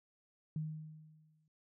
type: tone with exponential decay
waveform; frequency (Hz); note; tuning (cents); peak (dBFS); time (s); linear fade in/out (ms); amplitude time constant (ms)
sine; 155.56; D#3; 0; -34; 0.56-1.48; 2; 200
effects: none